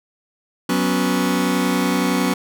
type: chord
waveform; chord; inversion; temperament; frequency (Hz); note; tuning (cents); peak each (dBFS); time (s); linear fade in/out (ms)
sawtooth; F# suspended fourth; none; just; 185 / 246.7 / 277.5; F#3 / B3 / C#4; 0 / -2 / +2; -17; 0.69-2.34; 5
effects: none